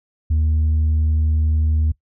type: tone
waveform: sine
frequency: 77.8 Hz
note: D#2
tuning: in tune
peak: -12 dBFS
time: 0.3-1.92 s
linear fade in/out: 10 ms
effects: noise-tail reverb RT60 0.1 s tail -21 dB re dry + tanh soft clip ceiling -13 dBFS